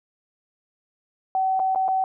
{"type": "tone with dropouts", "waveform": "sine", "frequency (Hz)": 760, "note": "F#5", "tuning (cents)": 46, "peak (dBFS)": -19, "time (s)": [1.35, 2.04], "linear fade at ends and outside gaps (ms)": 1, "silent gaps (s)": [[1.594, 1.599], [1.749, 1.758], [1.881, 1.886]], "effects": []}